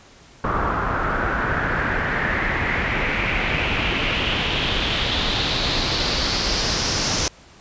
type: noise with low-pass filter sweep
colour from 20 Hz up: pink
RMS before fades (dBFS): -22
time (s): 0.44-7.28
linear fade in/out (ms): 2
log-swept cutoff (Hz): 1200 to 5900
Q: 3.8
effects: pink hiss -48 dBFS RMS until 7.6 s + resampled to 16000 Hz